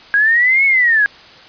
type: linear two-way sweep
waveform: sine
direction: up then down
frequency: 1622 to 2217 to 1622 Hz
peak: -9 dBFS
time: 0.14-1.06 s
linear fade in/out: 0 ms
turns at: 0.65 s
effects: white hiss -40 dBFS RMS until 1.48 s + resampled to 11025 Hz